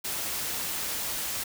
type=noise; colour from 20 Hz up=white; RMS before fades=-32 dBFS; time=0.04-1.44 s; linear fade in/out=10 ms; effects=none